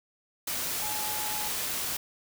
sine tone in noise, 850 Hz, G#5, 40 cents sharp, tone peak -37 dBFS, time 0.82-1.48 s, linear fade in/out 5 ms, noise white, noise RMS -32 dBFS, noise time 0.47-1.97 s, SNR -8 dB, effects none

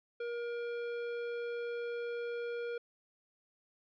triangle tone with hard clipping, 474 Hz, A#4, 29 cents sharp, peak -38 dBFS, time 0.2-2.78 s, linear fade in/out 5 ms, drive 17 dB, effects low-pass 4000 Hz 12 dB/octave

